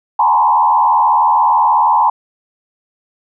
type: tone with frequency modulation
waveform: sine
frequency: 932.3 Hz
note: A#5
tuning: in tune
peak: -8 dBFS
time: 0.19-2.1 s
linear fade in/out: 5 ms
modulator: 78.4 Hz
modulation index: 1.4
effects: none